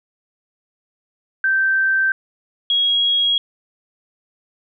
sine tone pair in turn, 1558 / 3301 Hz, G6 / G#7, -11 / -11 cents, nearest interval octave + minor second, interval 1300 cents, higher second, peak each -14 dBFS, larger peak neither, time 1.44-2.12 / 2.7-3.38 s, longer neither, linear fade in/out 2 ms, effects none

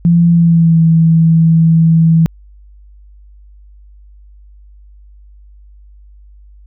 sine tone with pitch glide, 170.2 to 163.17 Hz, F3 to E3, -44 to -17 cents, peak -5 dBFS, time 0.05-2.26 s, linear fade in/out 0 ms, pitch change -73 cents, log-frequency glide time 0.3-0.81 s, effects added 50 Hz sine -37 dBFS peak until 6.66 s

